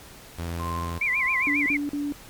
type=tone; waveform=sawtooth; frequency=84.7 Hz; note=E2; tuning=48 cents sharp; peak=-25 dBFS; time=0.38-0.99 s; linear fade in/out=10 ms
type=tone with tremolo; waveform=sine; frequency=1046.5 Hz; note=C6; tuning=in tune; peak=-29 dBFS; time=0.59-1.71 s; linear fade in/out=10 ms; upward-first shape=sine; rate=1.7 Hz; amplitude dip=85%
type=tone with vibrato; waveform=sine; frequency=2181 Hz; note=C#7; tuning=29 cents flat; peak=-21 dBFS; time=1.01-1.77 s; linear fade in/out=5 ms; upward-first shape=sine; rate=7.4 Hz; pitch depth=180 cents each way
type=tone bursts; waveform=sine; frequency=289 Hz; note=D4; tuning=28 cents flat; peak=-25 dBFS; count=3; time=1.47-2.122 s; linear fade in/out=0 ms; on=190 ms; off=41 ms
effects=pink hiss -46 dBFS RMS until 2.29 s + MP3 96 kbps